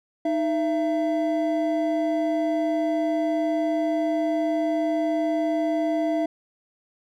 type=tone pair together; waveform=triangle; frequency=311.1 / 669.9 Hz; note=D#4 / E5; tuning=0 / +28 cents; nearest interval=octave + minor second; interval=1328 cents; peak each=-22 dBFS; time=0.25-6.26 s; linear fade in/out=5 ms; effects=none